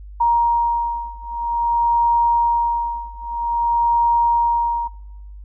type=beating tone pair; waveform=sine; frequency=940 / 940.51 Hz; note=A#5 / A#5; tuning=+14 / +15 cents; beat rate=0.51 Hz; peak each=-18 / -19 dBFS; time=0.2-4.88 s; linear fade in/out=10 ms; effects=noise-tail reverb RT60 0.8 s tail -19 dB re dry + added 50 Hz sine -34 dBFS peak until 5.44 s